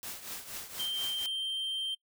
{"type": "noise with tremolo", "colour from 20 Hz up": "white", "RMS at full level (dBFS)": -39, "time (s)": [0.03, 1.26], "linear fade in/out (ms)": 0, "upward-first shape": "triangle", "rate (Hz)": 4.2, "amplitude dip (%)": 75}
{"type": "tone", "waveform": "triangle", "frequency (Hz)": 3143, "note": "G7", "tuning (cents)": 4, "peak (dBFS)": -30, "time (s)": [0.79, 1.95], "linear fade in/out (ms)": 10}
{"effects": ["noise-tail reverb RT60 0.1 s tail -23 dB re dry"]}